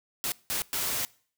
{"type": "noise bursts at uneven times", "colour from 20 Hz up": "white", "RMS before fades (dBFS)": -30, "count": 3, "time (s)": [[0.24, 0.32], [0.5, 0.62], [0.73, 1.05]], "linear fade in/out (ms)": 0, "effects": ["noise-tail reverb RT60 0.5 s tail -23 dB re dry"]}